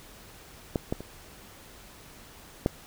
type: clicks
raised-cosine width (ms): 2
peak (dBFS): -12 / -14 / -25 / -9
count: 4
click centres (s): 0.758 / 0.925 / 1.006 / 2.661
effects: pink hiss -50 dBFS RMS until 2.86 s